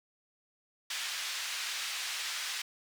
white band-pass noise, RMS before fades -37 dBFS, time 0.9-2.62 s, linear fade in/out 5 ms, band 1500 to 4900 Hz, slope 12 dB/octave, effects none

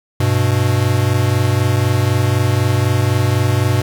square tone pair together, 99.04 / 123 Hz, G2 / B2, +18 / -7 cents, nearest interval major third, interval 375 cents, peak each -16 dBFS, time 0.2-3.82 s, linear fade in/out 5 ms, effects 7-bit

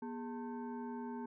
sine tone with frequency modulation, 241.4 Hz, B3, 39 cents flat, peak -40 dBFS, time 0.02-1.26 s, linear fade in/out 5 ms, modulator 653 Hz, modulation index 0.93, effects none

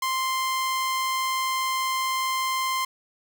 sawtooth tone, 1046.5 Hz, C6, in tune, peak -20 dBFS, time 0.02-2.85 s, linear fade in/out 5 ms, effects none

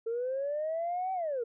sine linear two-way sweep, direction up then down, 447.5 to 766 to 447.5 Hz, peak -29 dBFS, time 0.06-1.44 s, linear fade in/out 10 ms, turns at 1.13 s, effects tanh soft clip ceiling -26 dBFS

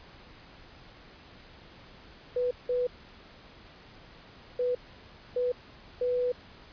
sine tone bursts at uneven times, 494.7 Hz, B4, 3 cents sharp, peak -25 dBFS, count 5, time 2.36-2.51 / 2.69-2.87 / 4.59-4.75 / 5.36-5.52 / 6.01-6.32 s, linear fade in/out 5 ms, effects pink hiss -52 dBFS RMS until 6.72 s + resampled to 11025 Hz

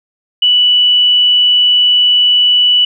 sine tone, 2960 Hz, F#7, in tune, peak -6 dBFS, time 0.42-2.85 s, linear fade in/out 5 ms, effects none

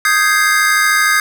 square chord, Ab major seventh, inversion second, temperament equal, 1244.5 / 1568 / 1661.2 / 2093 Hz, Eb6 / G6 / Ab6 / C7, 0 / 0 / 0 / 0 cents, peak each -17 dBFS, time 0.05-1.2 s, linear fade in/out 2 ms, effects none

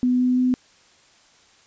sine tone with pitch steps, 249.6 / 251.2 / 252.8 Hz, B3 / B3 / B3, +19 / +30 / +41 cents, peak -16 dBFS, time 0.03-0.54 s, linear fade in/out 0 ms, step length 170 ms, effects white hiss -55 dBFS RMS until 1.66 s + resampled to 16000 Hz

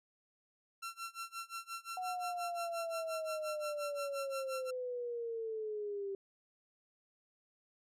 sawtooth tone with tremolo, 1356 Hz, E6, 49 cents sharp, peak -36 dBFS, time 0.82-4.71 s, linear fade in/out 10 ms, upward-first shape sine, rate 5.7 Hz, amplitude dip 95%
sine linear sweep, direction down, 740 to 389.5 Hz, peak -37 dBFS, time 1.97-6.15 s, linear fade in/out 2 ms
effects resampled to 32000 Hz

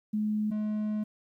sine / triangle tone pair in turn, 212.6 / 212.6 Hz, G#3 / G#3, +41 / +41 cents, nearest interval unison, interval 0 cents, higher neither, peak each -26 dBFS, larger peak neither, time 0.13-0.51 / 0.51-1.04 s, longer second, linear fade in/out 10 ms, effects 11-bit

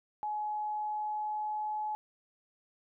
sine tone with pitch glide, 845 to 851.4 Hz, G#5 to G#5, +30 to +43 cents, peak -32 dBFS, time 0.23-1.95 s, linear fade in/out 0 ms, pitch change +13 cents, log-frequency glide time 0.4-1.8 s, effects none

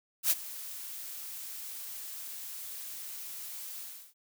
blue noise with ADSR envelope, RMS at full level -24 dBFS, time 0.23-4.14 s, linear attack 78 ms, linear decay 32 ms, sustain -18 dB, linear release 330 ms, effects none

